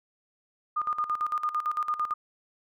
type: tone with tremolo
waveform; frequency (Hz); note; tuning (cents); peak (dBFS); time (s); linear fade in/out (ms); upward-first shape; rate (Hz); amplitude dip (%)
sine; 1219; D#6; -36; -24; 0.76-2.14; 10; square; 8.9; 75
effects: none